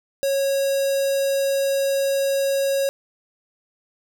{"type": "tone with notch filter", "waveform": "square", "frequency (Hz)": 549, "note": "C#5", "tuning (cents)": -17, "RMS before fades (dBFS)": -21, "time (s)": [0.23, 2.89], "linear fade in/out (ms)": 0, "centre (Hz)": 2000, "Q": 0.99, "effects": []}